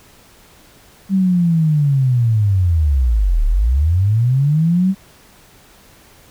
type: linear two-way sweep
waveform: sine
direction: down then up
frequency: 196 to 34.65 to 196 Hz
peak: -11 dBFS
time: 1.09-4.95 s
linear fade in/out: 50 ms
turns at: 3.45 s
effects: pink hiss -47 dBFS RMS until 6.3 s